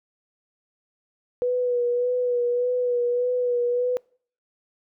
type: tone with vibrato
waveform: sine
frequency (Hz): 490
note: B4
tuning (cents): -14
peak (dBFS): -20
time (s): 1.42-3.97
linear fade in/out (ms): 0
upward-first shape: sine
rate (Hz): 1.7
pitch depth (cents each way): 28
effects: noise-tail reverb RT60 0.5 s tail -25 dB re dry